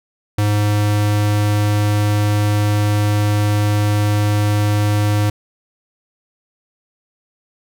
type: tone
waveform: square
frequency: 104.2 Hz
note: G#2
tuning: 6 cents sharp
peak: -14 dBFS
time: 0.38-5.3 s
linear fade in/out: 5 ms
effects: none